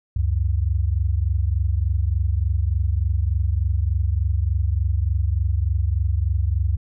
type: tone pair together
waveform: sine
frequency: 69.1 / 92.5 Hz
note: C#2 / F#2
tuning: -5 / 0 cents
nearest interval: perfect fourth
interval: 505 cents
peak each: -20 / -21 dBFS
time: 0.16-6.77 s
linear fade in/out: 5 ms
effects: none